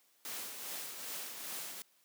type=noise with tremolo; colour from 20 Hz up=white; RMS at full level=-41 dBFS; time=0.25-1.82 s; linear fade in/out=0 ms; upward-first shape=triangle; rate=2.5 Hz; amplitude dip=50%; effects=white hiss -70 dBFS RMS until 2.04 s + high-pass 200 Hz 12 dB/octave